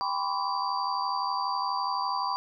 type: tone cluster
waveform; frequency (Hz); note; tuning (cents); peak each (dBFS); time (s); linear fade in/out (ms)
sine; 792 / 995 / 1067 / 1152 / 4678; G5 / B5 / C6 / D6 / D8; +18 / +13 / +34 / -34 / -8; -34 / -30 / -35 / -34 / -37; 0.01-2.36; 0
effects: none